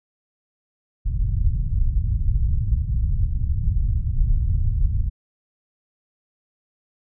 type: low-pass noise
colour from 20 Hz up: pink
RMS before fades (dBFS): -20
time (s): 1.05-5.1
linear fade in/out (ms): 20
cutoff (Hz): 110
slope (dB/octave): 24
effects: none